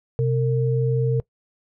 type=tone pair together; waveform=sine; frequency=128.74 / 456.4 Hz; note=C3 / A#4; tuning=-28 / -37 cents; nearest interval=octave + minor seventh; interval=2191 cents; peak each=-19 / -23 dBFS; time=0.19-1.2 s; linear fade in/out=0 ms; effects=noise-tail reverb RT60 0.1 s tail -21 dB re dry